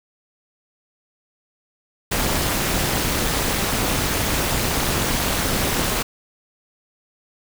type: noise with amplitude modulation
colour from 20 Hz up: pink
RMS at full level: -18 dBFS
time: 2.11-6.03 s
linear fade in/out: 10 ms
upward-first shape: sine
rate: 221 Hz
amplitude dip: 75%
effects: none